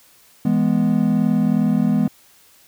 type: chord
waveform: triangle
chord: E major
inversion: none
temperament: equal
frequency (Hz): 164.81 / 207.7 / 246.9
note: E3 / G#3 / B3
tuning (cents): 0 / 0 / 0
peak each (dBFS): -19 / -16 / -17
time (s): 0.45-2.08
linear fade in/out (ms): 5
effects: white hiss -52 dBFS RMS until 2.67 s